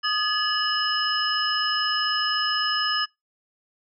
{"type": "tone cluster", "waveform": "sine", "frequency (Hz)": [1237, 1703, 2946, 5130], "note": ["D#6", "G#6", "F#7", "E8"], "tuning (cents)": [-10, 43, -8, -48], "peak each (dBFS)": -27, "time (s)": [0.03, 3.06], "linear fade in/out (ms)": 20, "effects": ["noise-tail reverb RT60 0.2 s tail -26 dB re dry"]}